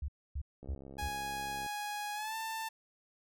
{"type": "tone bursts", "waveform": "sine", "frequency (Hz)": 70.6, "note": "C#2", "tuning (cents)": 32, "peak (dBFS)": -34, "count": 4, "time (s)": [0.02, 1.082], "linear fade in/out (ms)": 5, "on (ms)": 63, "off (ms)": 270}
{"type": "click train", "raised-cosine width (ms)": 2, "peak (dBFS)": -36, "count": 71, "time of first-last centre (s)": [0.63, 1.662], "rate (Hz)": 67.8}
{"type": "tone with pitch glide", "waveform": "sawtooth", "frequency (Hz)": [830.6, 890.2], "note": ["G#5", "A5"], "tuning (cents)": [0, 20], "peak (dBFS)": -33, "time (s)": [0.98, 2.69], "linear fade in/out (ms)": 10, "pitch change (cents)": 120, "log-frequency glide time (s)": [2.14, 2.35]}
{"effects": []}